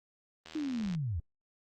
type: click train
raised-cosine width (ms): 0.2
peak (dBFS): -29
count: 40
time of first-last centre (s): 0.46-0.949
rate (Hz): 79.7
type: linear sweep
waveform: sine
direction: down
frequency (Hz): 317.9 to 72.1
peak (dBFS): -31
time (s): 0.55-1.2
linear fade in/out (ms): 5
effects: Opus 24 kbps